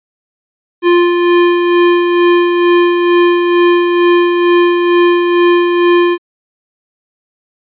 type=tone with tremolo; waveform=square; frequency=349.2 Hz; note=F4; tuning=in tune; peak=-6 dBFS; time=0.82-6.18 s; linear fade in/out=50 ms; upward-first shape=sine; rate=2.2 Hz; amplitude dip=40%; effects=resampled to 8000 Hz